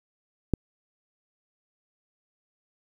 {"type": "click", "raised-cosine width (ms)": 3, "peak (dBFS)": -9, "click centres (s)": 0.537, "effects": ["8-bit"]}